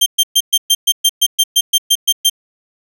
sawtooth tone bursts, 3167 Hz, G7, 17 cents sharp, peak -5 dBFS, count 14, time 0.01-2.298 s, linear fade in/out 10 ms, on 52 ms, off 120 ms, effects none

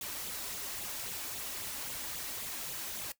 white noise with flanger, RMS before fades -40 dBFS, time 0.01-3.12 s, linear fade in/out 2 ms, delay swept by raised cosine 0.27 to 3.67 ms, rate 3.7 Hz, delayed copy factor +0.55, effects noise-tail reverb RT60 0.1 s tail -17 dB re dry

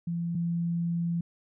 sine tone pair in turn, 170 / 170 Hz, F3 / F3, -46 / -46 cents, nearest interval unison, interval 0 cents, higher neither, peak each -28 / -26 dBFS, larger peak second, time 0.07-0.35 / 0.35-1.21 s, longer second, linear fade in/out 5 ms, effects none

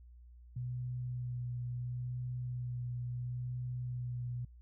sine tone with vibrato, 123.47 Hz, B2, in tune, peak -36 dBFS, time 0.56-4.45 s, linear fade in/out 5 ms, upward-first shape sine, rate 0.73 Hz, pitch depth 16 cents each way, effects added 60 Hz sine -53 dBFS peak until 4.61 s

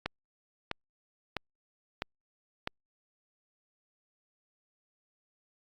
click train, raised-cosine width 0.3 ms, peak -15 dBFS, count 5, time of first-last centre 0.06-2.674 s, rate 1.53 Hz, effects Opus 48 kbps

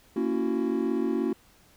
triangle chord, F# dominant seventh, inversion first, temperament just, 231.2 / 277.5 / 333 / 370 Hz, A#3 / C#4 / E4 / F#4, -14 / +2 / +18 / 0 cents, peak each -28 dBFS, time 0.16-1.33 s, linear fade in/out 5 ms, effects pink hiss -59 dBFS RMS until 1.76 s

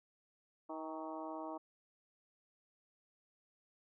harmonic tone with a mistuned harmonic, 158.9 Hz, D#3, 37 cents sharp, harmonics 2 / 3 / 4 / 5 / 6 / 7 / 8, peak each -46 / -54 / -47 / -50 / -49 / -51 / -61 dBFS, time 0.69-1.58 s, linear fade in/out 10 ms, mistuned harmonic 6, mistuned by -47 cents, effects none

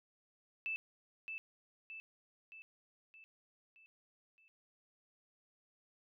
sine tone with echo, 2637 Hz, E7, in tune, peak -36 dBFS, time 0.66-0.76 s, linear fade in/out 0 ms, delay 620 ms, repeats 6, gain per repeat -5 dB, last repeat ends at 4.48 s, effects none

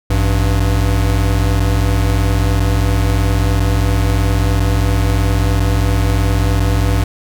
square tone pair together, 55 / 98 Hz, A1 / G2, 0 / 0 cents, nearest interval minor seventh, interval 1000 cents, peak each -15 dBFS, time 0.1-7.04 s, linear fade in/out 5 ms, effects none

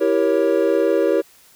triangle chord, E diminished seventh, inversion none, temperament equal with one note detuned, 329.6 / 392 / 470.5 / 554.4 Hz, E4 / G4 / Bb4 / Db5, 0 / 0 / +16 / 0 cents, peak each -19 / -18 / -18 / -18 dBFS, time 0-1.22 s, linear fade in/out 20 ms, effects white hiss -51 dBFS RMS until 1.55 s

